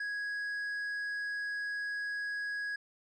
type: tone with tanh clipping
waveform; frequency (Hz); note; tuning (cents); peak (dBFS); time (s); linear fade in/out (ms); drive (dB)
sine; 1661.2; G#6; 0; -35; 0-2.76; 5; 5
effects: none